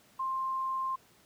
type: tone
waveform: sine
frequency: 1054 Hz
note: C6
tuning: 12 cents sharp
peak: -30 dBFS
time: 0.19-0.96 s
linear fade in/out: 10 ms
effects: pink hiss -62 dBFS RMS until 1.25 s + high-pass 100 Hz 12 dB/octave